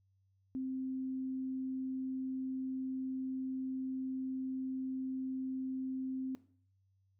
sine tone, 261.6 Hz, C4, in tune, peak -35 dBFS, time 0.55-6.35 s, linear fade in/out 0 ms, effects noise-tail reverb RT60 0.5 s tail -17 dB re dry + added 96 Hz sine -70 dBFS peak until 7.19 s

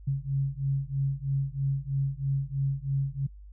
sine beating tone pair, 135.8 / 138.9 Hz, C#3 / C#3, -35 / +4 cents, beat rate 3.1 Hz, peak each -29 dBFS, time 0.07-3.27 s, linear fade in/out 10 ms, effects noise-tail reverb RT60 0.1 s tail -25 dB re dry + added 50 Hz sine -44 dBFS peak until 3.52 s

